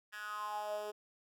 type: tone with high-pass filter sweep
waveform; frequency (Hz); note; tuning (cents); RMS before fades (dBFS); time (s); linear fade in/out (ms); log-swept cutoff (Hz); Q
10% pulse; 210; G#3; +19; -41; 0.12-0.92; 20; 1800 to 450; 6.5
effects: none